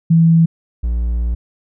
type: tone pair in turn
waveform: sine / triangle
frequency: 164.81 / 58.49 Hz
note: E3 / A#1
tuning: 0 / +7 cents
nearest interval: octave + tritone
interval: 1793 cents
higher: first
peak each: -7 / -13 dBFS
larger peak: first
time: 0.1-0.46 / 0.83-1.35 s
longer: second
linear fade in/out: 10 ms
effects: none